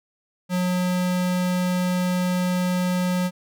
square tone, 180.9 Hz, F#3, 39 cents flat, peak -21 dBFS, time 0.49-3.31 s, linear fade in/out 50 ms, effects none

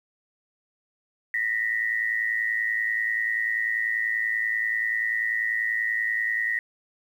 sine tone pair together, 1855 / 1965.3 Hz, A#6 / B6, -9 / -9 cents, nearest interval minor second, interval 100 cents, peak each -26 dBFS, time 1.34-6.59 s, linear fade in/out 2 ms, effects 9-bit

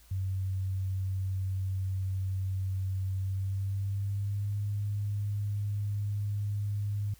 sine tone with pitch glide, 95.1 to 102.52 Hz, F#2 to G#2, +48 to -22 cents, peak -29 dBFS, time 0.11-7.14 s, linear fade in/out 5 ms, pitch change +130 cents, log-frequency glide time 3.13-4.6 s, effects added 56 Hz sine -57 dBFS peak until 7.19 s + white hiss -61 dBFS RMS until 7.19 s

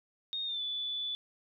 sine tone with pitch glide, 3700 to 3472 Hz, A#7 to A7, -14 to -24 cents, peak -33 dBFS, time 0.33-1.15 s, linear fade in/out 0 ms, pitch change -110 cents, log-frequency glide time 0.45-0.62 s, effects none

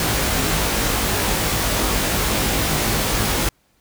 pink noise with comb filter, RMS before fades -20 dBFS, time 0-3.49 s, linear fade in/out 2 ms, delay 19 ms, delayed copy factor +0.8, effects pink hiss -62 dBFS RMS until 3.8 s

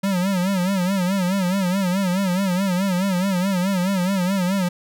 square tone with vibrato, 187.5 Hz, F#3, 23 cents sharp, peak -19 dBFS, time 0.03-4.69 s, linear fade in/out 10 ms, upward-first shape sine, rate 4.7 Hz, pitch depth 110 cents each way, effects none

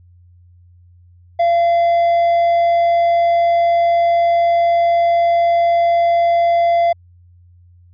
triangle tone, 684 Hz, F5, 36 cents flat, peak -9 dBFS, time 1.39-6.93 s, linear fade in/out 10 ms, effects added 88 Hz sine -44 dBFS peak until 7.93 s + resampled to 11025 Hz

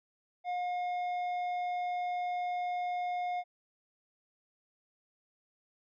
sine tone with tanh clipping, 716 Hz, F5, 43 cents sharp, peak -33 dBFS, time 0.44-3.44 s, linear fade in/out 50 ms, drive 8 dB, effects none

